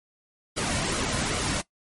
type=noise with flanger; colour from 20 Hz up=pink; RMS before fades=-27 dBFS; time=0.56-1.62 s; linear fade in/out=20 ms; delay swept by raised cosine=1.1 to 2.5 ms; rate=2.5 Hz; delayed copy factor=-0.5; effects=noise-tail reverb RT60 0.1 s tail -18 dB re dry + MP3 48 kbps